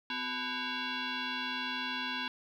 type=tone with frequency modulation; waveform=sine; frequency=879 Hz; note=A5; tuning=2 cents flat; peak=-33 dBFS; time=0.1-2.28 s; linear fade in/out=2 ms; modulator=625 Hz; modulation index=4.9; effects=11-bit